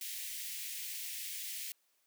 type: high-pass noise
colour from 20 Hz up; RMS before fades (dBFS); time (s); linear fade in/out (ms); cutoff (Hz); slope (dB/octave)
white; -42; 0.01-1.72; 2; 1900; 48
effects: white hiss -75 dBFS RMS until 2.06 s + high-pass 300 Hz 12 dB/octave